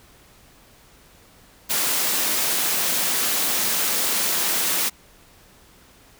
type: high-pass noise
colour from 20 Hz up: white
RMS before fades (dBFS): -22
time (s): 1.69-4.9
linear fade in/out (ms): 20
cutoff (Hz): 160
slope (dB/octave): 24
effects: pink hiss -52 dBFS RMS until 6.19 s